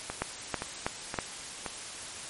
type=two click trains; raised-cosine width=0.5 ms; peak=-13 / -18 dBFS; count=4 / 4; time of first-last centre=0.22-1.188 / 0.1-1.663 s; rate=3.1 / 1.92 Hz; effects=white hiss -41 dBFS RMS until 2.29 s + MP3 48 kbps